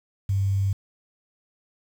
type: tone with quantisation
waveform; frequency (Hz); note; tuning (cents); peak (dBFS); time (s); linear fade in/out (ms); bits
sine; 98; G2; 0; -20; 0.29-0.73; 5; 8
effects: none